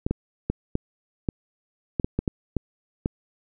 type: clicks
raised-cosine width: 3 ms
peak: -10 dBFS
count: 11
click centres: 0.065 / 0.11 / 0.5 / 0.754 / 1.288 / 1.998 / 2.045 / 2.19 / 2.278 / 2.567 / 3.059 s
effects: none